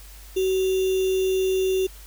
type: tone with sample-and-hold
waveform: sine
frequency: 377.4 Hz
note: F#4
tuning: 34 cents sharp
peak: -19 dBFS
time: 0.36-1.87 s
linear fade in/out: 10 ms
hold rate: 3150 Hz
effects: added 50 Hz sine -42 dBFS peak until 2.06 s + white hiss -48 dBFS RMS until 2.06 s